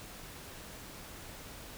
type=silence; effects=pink hiss -48 dBFS RMS until 1.77 s